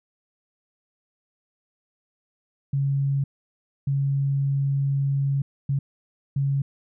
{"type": "tone bursts at uneven times", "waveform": "sine", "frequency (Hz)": 138.59, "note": "C#3", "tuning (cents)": 0, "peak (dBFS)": -20, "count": 4, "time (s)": [[2.73, 3.24], [3.87, 5.42], [5.69, 5.79], [6.36, 6.62]], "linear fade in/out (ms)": 5, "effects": []}